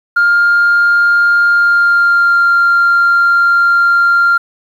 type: tone with pitch glide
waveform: sine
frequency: 1405 to 1390.5 Hz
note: F6 to F6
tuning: +10 to -8 cents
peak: -5 dBFS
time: 0.16-4.38 s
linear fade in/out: 10 ms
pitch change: -18 cents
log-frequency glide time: 1.49-2.5 s
effects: tanh soft clip ceiling -4 dBFS + 7-bit